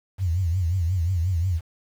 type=tone with vibrato; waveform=sine; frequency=88.3 Hz; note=F2; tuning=20 cents sharp; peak=-20 dBFS; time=0.18-1.61 s; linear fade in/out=50 ms; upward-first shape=triangle; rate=5.6 Hz; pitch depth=180 cents each way; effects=8-bit